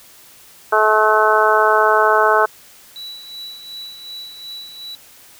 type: harmonic tone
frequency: 215.6 Hz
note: A3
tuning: 35 cents flat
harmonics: 2 / 3 / 4 / 5 / 6 / 7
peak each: -18 / -18 / -18 / -18 / -18 / -18 dBFS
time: 0.72-2.46 s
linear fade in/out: 10 ms
type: tone with tremolo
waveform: triangle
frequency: 3936 Hz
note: B7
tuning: 7 cents flat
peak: -27 dBFS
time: 2.96-4.95 s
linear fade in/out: 0 ms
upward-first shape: sine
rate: 2.7 Hz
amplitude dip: 55%
effects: white hiss -45 dBFS RMS until 5.39 s